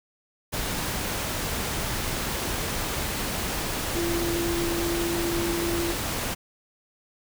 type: tone in noise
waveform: sine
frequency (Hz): 340.7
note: F4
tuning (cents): -43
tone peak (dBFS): -26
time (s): 3.95-5.93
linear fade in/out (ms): 20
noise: pink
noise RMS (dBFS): -29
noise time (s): 0.52-6.35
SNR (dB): 0
effects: none